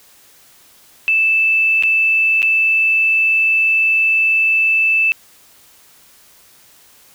sine tone with dropouts, 2637 Hz, E7, in tune, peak -11 dBFS, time 1.08-5.12 s, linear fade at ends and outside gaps 0 ms, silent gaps 1.825-1.835 / 2.42-2.428 s, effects white hiss -48 dBFS RMS until 7.14 s

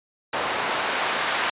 white noise with band-pass filter sweep, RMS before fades -25 dBFS, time 0.33-1.5 s, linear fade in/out 5 ms, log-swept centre 710 to 1200 Hz, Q 0.78, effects resampled to 8000 Hz

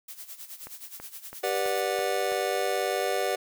blue noise with tremolo, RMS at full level -40 dBFS, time 0.08-1.81 s, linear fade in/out 5 ms, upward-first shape sine, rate 9.5 Hz, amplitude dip 75%
click train, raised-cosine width 0.5 ms, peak -26 dBFS, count 6, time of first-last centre 0.67-2.32 s, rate 3.03 Hz
square chord, G major seventh, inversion none, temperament just, 392 / 490 / 588 / 735 Hz, G4 / B4 / D5 / F#5, 0 / -14 / +2 / -12 cents, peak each -32 dBFS, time 1.43-3.36 s, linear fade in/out 10 ms
effects none

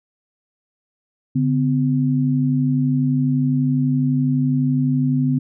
sine tone pair together, 143.17 / 255.1 Hz, D3 / C4, -44 / -44 cents, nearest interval minor seventh, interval 1000 cents, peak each -18 dBFS, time 1.35-5.39 s, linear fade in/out 10 ms, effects none

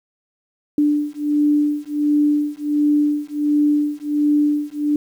sine beating tone pair, 294.5 / 295.9 Hz, D4 / D4, +5 / +13 cents, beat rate 1.4 Hz, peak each -18 dBFS, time 0.78-4.96 s, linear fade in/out 2 ms, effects 8-bit

